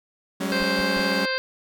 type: chord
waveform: sawtooth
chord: F# suspended second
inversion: none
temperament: equal with one note detuned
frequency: 189.65 / 207.7 / 277.2 Hz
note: F#3 / G#3 / C#4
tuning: +43 / 0 / 0 cents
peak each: -24 / -26 / -25 dBFS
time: 0.4-1.26 s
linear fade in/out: 10 ms
type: harmonic tone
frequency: 523.3 Hz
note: C5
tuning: in tune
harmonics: 1 / 2 / 3 / 4 / 5 / 6 / 7 / 8 / 9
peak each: -28 / -34 / -27 / -34 / -34 / -40 / -39 / -37 / -31 dBFS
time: 0.52-1.38 s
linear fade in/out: 0 ms
type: noise bursts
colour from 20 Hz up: brown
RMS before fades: -37 dBFS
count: 3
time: 0.6-0.999 s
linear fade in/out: 0 ms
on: 33 ms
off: 150 ms
effects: none